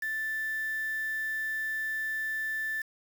sine tone with quantisation, 1760 Hz, A6, in tune, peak -30 dBFS, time 0.02-2.82 s, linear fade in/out 5 ms, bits 7, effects none

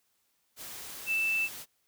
sine tone in noise, 2648 Hz, E7, 7 cents sharp, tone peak -26 dBFS, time 1.06-1.49 s, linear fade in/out 50 ms, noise white, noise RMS -43 dBFS, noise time 0.56-1.66 s, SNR +14 dB, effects white hiss -74 dBFS RMS until 1.87 s

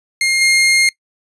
sawtooth tone with level steps, 2129 Hz, C7, 30 cents sharp, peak -9 / -6 dBFS, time 0.21-0.89 s, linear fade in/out 2 ms, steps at 0.41 s, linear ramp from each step 5 ms, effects noise-tail reverb RT60 0.1 s tail -23 dB re dry + resampled to 24000 Hz

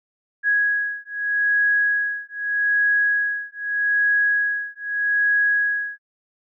sine beating tone pair, 1661.2 / 1662.01 Hz, G#6 / G#6, 0 / +1 cents, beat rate 0.81 Hz, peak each -21 dBFS, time 0.43-5.99 s, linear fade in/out 50 ms, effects none

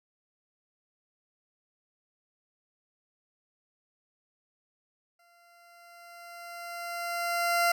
20% pulse tone with exponential growth, 690 Hz, F5, 21 cents flat, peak -17 dBFS, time 5.19-7.72 s, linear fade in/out 5 ms, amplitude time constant 550 ms, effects none

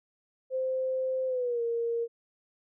sine tone with pitch glide, 520 to 466 Hz, C5 to A#4, -11 to -1 cents, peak -27 dBFS, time 0.5-2.08 s, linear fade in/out 50 ms, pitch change -190 cents, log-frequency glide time 1.27-1.62 s, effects none

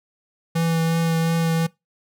square tone with vibrato, 164.81 Hz, E3, in tune, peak -19 dBFS, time 0.55-1.67 s, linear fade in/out 10 ms, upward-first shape triangle, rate 2.8 Hz, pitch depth 15 cents each way, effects noise-tail reverb RT60 0.2 s tail -22 dB re dry

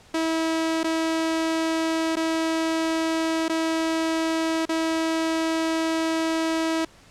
sawtooth tone with dropouts, 323.9 Hz, E4, 30 cents flat, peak -18 dBFS, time 0.14-6.85 s, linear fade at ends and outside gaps 5 ms, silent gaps 0.833-0.842 / 2.157-2.167 / 3.483-3.495 / 4.655-4.691 s, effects pink hiss -52 dBFS RMS until 7.1 s + low-pass 8000 Hz 12 dB/octave

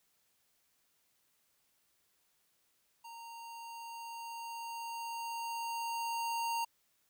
square tone with level ramp, 926 Hz, A#5, 12 cents flat, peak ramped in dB -48 to -33 dBFS, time 3.04-6.65 s, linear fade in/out 10 ms, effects white hiss -75 dBFS RMS until 7.09 s

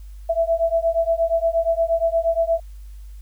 sine beating tone pair, 659.3 / 667.8 Hz, E5 / E5, 0 / +22 cents, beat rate 8.5 Hz, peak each -20 dBFS, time 0.29-2.6 s, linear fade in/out 10 ms, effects added 50 Hz sine -35 dBFS peak until 3.21 s + white hiss -59 dBFS RMS until 3.21 s

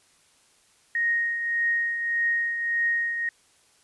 sine tone with tremolo, 1867 Hz, A#6, 2 cents sharp, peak -20 dBFS, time 0.95-3.29 s, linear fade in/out 2 ms, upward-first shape triangle, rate 1.7 Hz, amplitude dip 55%, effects white hiss -61 dBFS RMS until 3.83 s + resampled to 24000 Hz

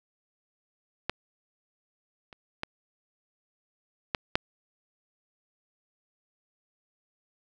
clicks, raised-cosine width 0.3 ms, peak -11 / -30 / -15 / -10 / -6 dBFS, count 5, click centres 1.096 / 2.328 / 2.634 / 4.148 / 4.355 s, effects none

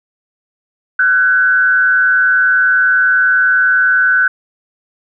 sine tone with frequency modulation, 1510 Hz, F#6, 35 cents sharp, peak -8 dBFS, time 0.99-4.28 s, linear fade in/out 5 ms, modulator 120 Hz, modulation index 0.65, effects none

